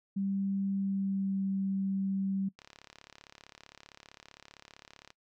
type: tone with pitch glide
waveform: sine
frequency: 196 to 193.97 Hz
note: G3 to G3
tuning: 0 to -18 cents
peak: -29 dBFS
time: 0.16-2.49 s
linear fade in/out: 10 ms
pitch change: -18 cents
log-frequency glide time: 0.72-1.41 s
type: click train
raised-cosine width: 0.2 ms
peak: -32 dBFS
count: 90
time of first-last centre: 2.59-5.104 s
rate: 35.4 Hz
effects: noise-tail reverb RT60 0.1 s tail -20 dB re dry